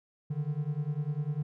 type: beating tone pair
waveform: triangle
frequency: 143.5 / 153.5 Hz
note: D3 / D#3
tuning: -40 / -23 cents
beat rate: 10 Hz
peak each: -31 dBFS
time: 0.3-1.43 s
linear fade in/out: 10 ms
effects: none